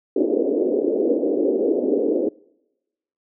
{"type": "band-pass noise", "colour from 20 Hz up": "white", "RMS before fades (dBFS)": -20, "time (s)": [0.16, 2.29], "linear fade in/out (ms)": 5, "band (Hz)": [260, 510], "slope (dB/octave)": 48, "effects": ["noise-tail reverb RT60 1.0 s tail -26 dB re dry"]}